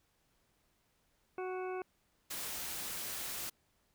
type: harmonic tone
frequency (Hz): 370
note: F#4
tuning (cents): 0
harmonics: 1 / 2 / 3 / 4 / 6 / 7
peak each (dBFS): -38 / -44 / -48 / -50 / -54 / -55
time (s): 1.38-1.82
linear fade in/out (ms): 2
type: noise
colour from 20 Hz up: white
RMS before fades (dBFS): -41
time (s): 2.3-3.5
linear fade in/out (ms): 10
effects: pink hiss -75 dBFS RMS until 3.94 s